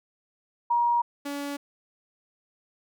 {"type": "tone pair in turn", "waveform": ["sine", "sawtooth"], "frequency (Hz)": [950, 284.6], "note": ["A#5", "C#4"], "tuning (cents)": [33, 46], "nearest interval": "octave + major sixth", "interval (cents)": 2087, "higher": "first", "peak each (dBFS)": [-20, -27], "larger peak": "first", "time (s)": [[0.7, 1.02], [1.25, 1.57]], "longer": "neither", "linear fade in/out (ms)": 10, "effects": []}